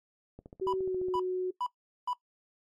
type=click train; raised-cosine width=2 ms; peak=-33 dBFS; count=12; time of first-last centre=0.39-1.154 s; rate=14.4 Hz
type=tone with pitch glide; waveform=sine; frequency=378.1 to 367.8 Hz; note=F#4 to F#4; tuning=+38 to -10 cents; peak=-28 dBFS; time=0.61-1.51 s; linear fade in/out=10 ms; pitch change=-48 cents; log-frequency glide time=0.79-1 s
type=tone bursts; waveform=triangle; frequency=987.8 Hz; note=B5; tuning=in tune; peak=-28 dBFS; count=4; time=0.67-2.132 s; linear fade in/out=2 ms; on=58 ms; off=410 ms
effects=noise-tail reverb RT60 0.1 s tail -18 dB re dry + MP3 64 kbps